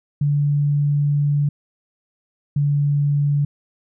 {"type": "tone pair in turn", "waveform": "sine", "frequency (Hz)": [144.9, 144.17], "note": ["D3", "D3"], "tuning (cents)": [-23, -32], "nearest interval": "unison", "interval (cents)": 9, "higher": "first", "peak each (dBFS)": -15, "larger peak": "neither", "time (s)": [[0.21, 1.49], [2.56, 3.45]], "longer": "first", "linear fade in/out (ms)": 5, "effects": []}